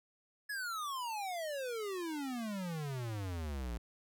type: exponential sweep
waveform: square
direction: down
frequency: 1722 to 55 Hz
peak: -38 dBFS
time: 0.49-3.78 s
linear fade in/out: 10 ms
effects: none